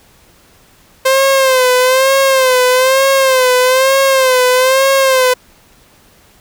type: tone with vibrato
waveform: sawtooth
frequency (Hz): 522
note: C5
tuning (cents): -4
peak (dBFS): -4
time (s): 1.05-5.34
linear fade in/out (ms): 10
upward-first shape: sine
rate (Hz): 1.1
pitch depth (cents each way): 69
effects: pink hiss -47 dBFS RMS until 6.4 s